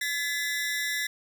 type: ring-modulated tone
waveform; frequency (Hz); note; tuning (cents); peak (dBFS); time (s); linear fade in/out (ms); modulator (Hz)
sawtooth; 1864.7; A#6; 0; -21; 0.01-1.07; 5; 148
effects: none